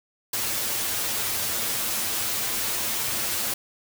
white noise with comb filter, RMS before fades -27 dBFS, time 0.33-3.54 s, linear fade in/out 5 ms, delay 8.9 ms, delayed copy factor +0.85, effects none

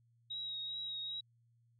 sine tone with vibrato, 3810 Hz, A#7, 37 cents sharp, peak -39 dBFS, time 0.3-1.21 s, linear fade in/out 10 ms, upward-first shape triangle, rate 2.5 Hz, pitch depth 27 cents each way, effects added 117 Hz sine -68 dBFS peak until 1.79 s

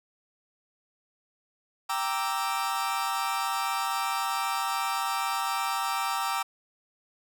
40% pulse chord, E half-diminished seventh, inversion first, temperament equal, 784 / 932.3 / 1174.7 / 1318.5 Hz, G5 / Bb5 / D6 / E6, 0 / 0 / 0 / 0 cents, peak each -32 dBFS, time 1.89-6.43 s, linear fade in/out 10 ms, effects none

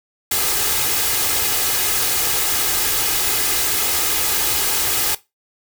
white noise with comb filter, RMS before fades -19 dBFS, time 0.31-5.15 s, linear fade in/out 5 ms, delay 2.4 ms, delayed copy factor +0.55, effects noise-tail reverb RT60 0.2 s tail -17 dB re dry

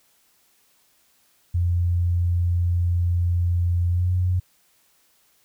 sine tone with pitch glide, 87.31 to 90.6 Hz, F2 to F#2, 0 to -36 cents, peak -18 dBFS, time 1.54-4.4 s, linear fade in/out 10 ms, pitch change +64 cents, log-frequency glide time 3.89-4.11 s, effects white hiss -62 dBFS RMS until 5.44 s

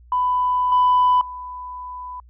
sine tone with level steps, 997 Hz, B5, 16 cents sharp, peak -16 / -11 / -30 dBFS, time 0.12-2.2 s, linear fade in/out 2 ms, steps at 0.72 / 1.21 s, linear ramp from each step 2 ms, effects tanh soft clip ceiling -10 dBFS + added 60 Hz sine -45 dBFS peak until 2.29 s

